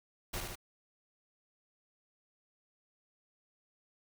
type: noise with echo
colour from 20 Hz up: pink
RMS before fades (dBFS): -38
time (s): 0.33-0.41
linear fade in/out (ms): 10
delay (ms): 73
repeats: 2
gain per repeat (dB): -3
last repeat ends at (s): 0.556
effects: none